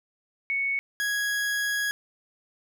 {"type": "tone pair in turn", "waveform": ["sine", "40% pulse"], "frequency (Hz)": [2217, 1660.9], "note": ["C#7", "G#6"], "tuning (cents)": [0, 0], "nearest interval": "perfect fourth", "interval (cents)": 500, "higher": "first", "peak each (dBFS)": -24, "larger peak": "neither", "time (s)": [[0.5, 0.79], [1, 1.91]], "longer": "second", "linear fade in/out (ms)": 0, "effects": []}